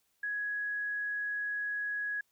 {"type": "tone", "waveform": "sine", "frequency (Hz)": 1670, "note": "G#6", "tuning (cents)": 9, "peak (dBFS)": -32, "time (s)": [0.23, 2.21], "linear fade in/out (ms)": 5, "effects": ["white hiss -75 dBFS RMS until 2.31 s"]}